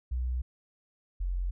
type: tone pair in turn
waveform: sine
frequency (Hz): 62.2 / 44.71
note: B1 / F1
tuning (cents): +13 / +41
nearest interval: tritone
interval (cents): 572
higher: first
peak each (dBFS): -28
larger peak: neither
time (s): 0.11-0.42 / 1.2-1.51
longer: neither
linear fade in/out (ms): 10
effects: none